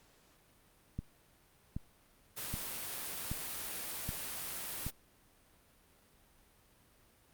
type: click train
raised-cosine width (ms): 5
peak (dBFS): -25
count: 6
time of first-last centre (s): 0.99-4.866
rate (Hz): 1.29
type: noise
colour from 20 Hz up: white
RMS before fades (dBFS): -41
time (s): 2.36-4.91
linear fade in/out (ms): 20
effects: pink hiss -66 dBFS RMS until 7.33 s + Opus 48 kbps